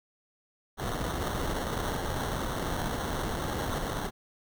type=noise with sample-and-hold; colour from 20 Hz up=pink; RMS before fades=-32 dBFS; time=0.77-4.11 s; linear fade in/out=50 ms; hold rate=2450 Hz; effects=none